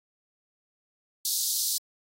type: high-pass noise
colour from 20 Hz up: pink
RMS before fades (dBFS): -28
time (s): 1.25-1.78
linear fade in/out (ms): 2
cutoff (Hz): 4000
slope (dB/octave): 48
effects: AAC 48 kbps